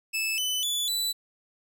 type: tone with pitch steps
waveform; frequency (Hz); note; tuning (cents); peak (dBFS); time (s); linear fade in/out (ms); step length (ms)
sawtooth; 2620 / 3010 / 3457 / 3971; E7 / F#7 / A7 / B7; -11 / +29 / -31 / +9; -23; 0.13-1.13; 20; 250
effects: none